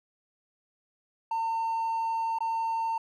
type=tone with dropouts; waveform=triangle; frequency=906 Hz; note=A#5; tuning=50 cents flat; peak=-24 dBFS; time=1.31-2.98 s; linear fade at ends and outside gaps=5 ms; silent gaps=2.387-2.405 s; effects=tanh soft clip ceiling -21 dBFS